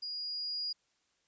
sine tone with level ramp, 4870 Hz, D#8, 38 cents flat, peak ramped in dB -37 to -33 dBFS, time 0.02-0.73 s, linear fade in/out 10 ms, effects white hiss -75 dBFS RMS until 1.27 s + resampled to 16000 Hz

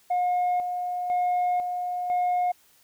sine tone with tremolo, 718 Hz, F5, 48 cents sharp, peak -19 dBFS, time 0.1-2.52 s, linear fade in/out 10 ms, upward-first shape square, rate 1 Hz, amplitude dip 55%, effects tanh soft clip ceiling -20 dBFS + white hiss -60 dBFS RMS until 2.83 s

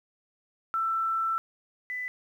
sine tone pair in turn, 1333 / 1997.2 Hz, E6 / B6, +19 / +19 cents, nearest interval perfect fifth, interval 700 cents, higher second, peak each -25 / -31 dBFS, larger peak first, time 0.74-1.38 / 1.9-2.08 s, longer first, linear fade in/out 0 ms, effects 10-bit

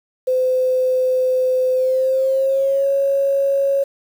sine tone with pitch glide, 512 to 551.9 Hz, C5 to C#5, -38 to -8 cents, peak -14 dBFS, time 0.27-3.84 s, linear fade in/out 10 ms, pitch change +130 cents, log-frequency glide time 1.73-2.87 s, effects 7-bit

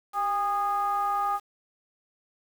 triangle ring-modulated tone, 211.6 Hz, G#3, 33 cents sharp, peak -19 dBFS, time 0.13-1.4 s, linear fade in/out 50 ms, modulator 1020 Hz, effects 8-bit

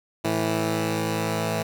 10% pulse tone pair together, 109.6 / 164.21 Hz, A2 / E3, -6 / -6 cents, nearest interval perfect fifth, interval 700 cents, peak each -18 dBFS, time 0.24-1.63 s, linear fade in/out 10 ms, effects none

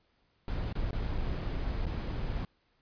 brown noise with dropouts, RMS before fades -33 dBFS, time 0.48-2.45 s, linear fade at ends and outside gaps 1 ms, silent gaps 0.727-0.753 / 0.908-0.93 / 1.18-1.184 / 1.856-1.866 s, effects pink hiss -72 dBFS RMS until 2.81 s + resampled to 11025 Hz

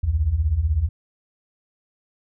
sine beating tone pair, 65.6 / 81.6 Hz, C2 / E2, +5 / -17 cents, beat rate 16 Hz, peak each -23 / -19 dBFS, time 0.03-0.89 s, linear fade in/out 10 ms, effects none

